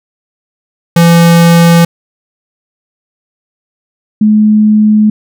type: tone pair in turn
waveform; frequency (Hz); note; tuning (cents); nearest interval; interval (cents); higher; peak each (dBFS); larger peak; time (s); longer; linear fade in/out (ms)
square / sine; 169.2 / 213.2; E3 / G#3; +45 / +46; major third; 401; second; -3; neither; 0.96-1.85 / 4.21-5.1; neither; 5
effects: none